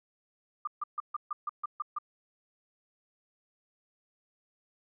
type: tone bursts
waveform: sine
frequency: 1200 Hz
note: D6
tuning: 37 cents sharp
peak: -30 dBFS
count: 9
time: 0.65-1.986 s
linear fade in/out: 5 ms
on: 24 ms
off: 140 ms
effects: none